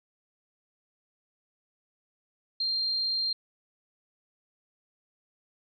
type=tone; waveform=sine; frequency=4186 Hz; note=C8; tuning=in tune; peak=-26 dBFS; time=2.6-3.33 s; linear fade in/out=5 ms; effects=none